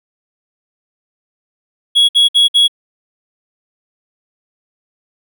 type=tone bursts; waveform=triangle; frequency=3338 Hz; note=G#7; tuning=8 cents sharp; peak=-5 dBFS; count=4; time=1.95-2.681 s; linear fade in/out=20 ms; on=140 ms; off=57 ms; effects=none